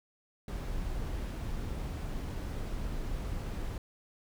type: noise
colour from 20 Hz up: brown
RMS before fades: -36 dBFS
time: 0.48-3.78 s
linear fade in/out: 2 ms
effects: none